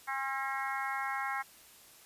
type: harmonic tone with a mistuned harmonic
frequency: 270.2 Hz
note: C#4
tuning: 44 cents flat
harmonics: 3 / 4 / 5 / 6 / 7 / 8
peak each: -38 / -39 / -40 / -41 / -41 / -42 dBFS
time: 0.07-1.43 s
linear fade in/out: 20 ms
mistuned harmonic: 4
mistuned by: -16 cents
effects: white hiss -57 dBFS RMS until 2.05 s + resampled to 32000 Hz